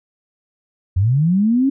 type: linear sweep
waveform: sine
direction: up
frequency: 85.1 to 280 Hz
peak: -12 dBFS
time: 0.96-1.7 s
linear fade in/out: 10 ms
effects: none